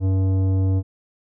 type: tone with tanh clipping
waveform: sine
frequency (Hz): 95.1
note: F#2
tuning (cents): +48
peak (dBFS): -18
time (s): 0-0.83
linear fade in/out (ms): 50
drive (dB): 12
effects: none